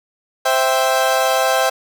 30% pulse chord, C major, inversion none, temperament equal, 523.3 / 659.3 / 784 Hz, C5 / E5 / G5, 0 / 0 / 0 cents, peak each -16 dBFS, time 0.45-1.7 s, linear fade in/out 10 ms, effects none

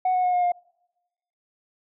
sine tone with pitch steps, 740 / 731.9 / 723.9 / 716 / 708.2 Hz, F#5 / F#5 / F#5 / F5 / F5, 0 / -19 / -38 / +43 / +24 cents, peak -17 dBFS, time 0.05-0.52 s, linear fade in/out 5 ms, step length 94 ms, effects noise-tail reverb RT60 0.9 s tail -26 dB re dry + tanh soft clip ceiling -17 dBFS

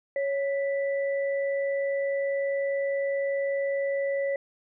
sine tone pair together, 554.4 / 1977.9 Hz, C#5 / B6, 0 / +2 cents, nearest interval octave + minor seventh, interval 2202 cents, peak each -25 / -36 dBFS, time 0.16-4.36 s, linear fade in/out 2 ms, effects none

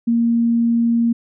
sine tone, 233.1 Hz, A#3, in tune, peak -13 dBFS, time 0.07-1.13 s, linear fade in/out 10 ms, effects none

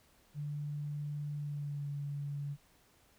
sine tone with pitch glide, 146.83 to 143.15 Hz, D3 to D3, 0 to -44 cents, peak -36 dBFS, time 0.34-2.57 s, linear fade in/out 50 ms, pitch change -44 cents, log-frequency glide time 1.35-1.88 s, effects pink hiss -67 dBFS RMS until 3.18 s

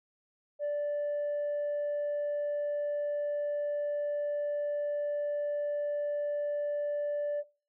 sine tone, 585 Hz, D5, 7 cents flat, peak -27 dBFS, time 0.59-7.44 s, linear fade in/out 50 ms, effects noise-tail reverb RT60 0.4 s tail -21 dB re dry + tanh soft clip ceiling -28 dBFS

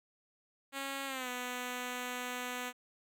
5% pulse tone with pitch glide, 273.9 to 248.3 Hz, C#4 to B3, -21 to +9 cents, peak -26 dBFS, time 0.72-2.73 s, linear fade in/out 50 ms, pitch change -170 cents, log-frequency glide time 1.06-1.29 s, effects none

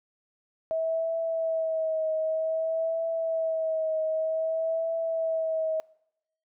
sine tone with vibrato, 645 Hz, E5, 38 cents flat, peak -25 dBFS, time 0.71-5.8 s, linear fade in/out 0 ms, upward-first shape triangle, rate 0.53 Hz, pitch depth 37 cents each way, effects noise-tail reverb RT60 0.8 s tail -24 dB re dry

